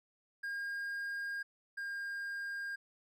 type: tone pair in turn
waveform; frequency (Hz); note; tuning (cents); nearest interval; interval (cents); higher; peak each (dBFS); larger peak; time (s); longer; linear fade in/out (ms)
triangle; 1618 / 1610.1; G#6 / G6; -46 / +46; unison; 8; first; -35 / -36; first; 0.43-1.43 / 1.77-2.76; first; 10
effects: none